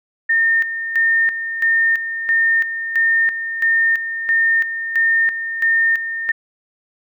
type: tone with tremolo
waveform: sine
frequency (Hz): 1820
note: A#6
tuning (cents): -42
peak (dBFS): -12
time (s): 0.29-6.32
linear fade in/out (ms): 10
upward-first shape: square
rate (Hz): 1.5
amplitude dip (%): 65
effects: none